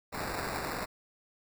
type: noise with sample-and-hold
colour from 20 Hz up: white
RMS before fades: -36 dBFS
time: 0.12-0.86 s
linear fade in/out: 20 ms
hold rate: 3150 Hz
effects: none